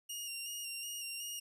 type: tone with vibrato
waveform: 15% pulse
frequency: 2813 Hz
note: F7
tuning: 12 cents sharp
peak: -33 dBFS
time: 0.09-1.4 s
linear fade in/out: 10 ms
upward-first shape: square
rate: 2.7 Hz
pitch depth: 27 cents each way
effects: none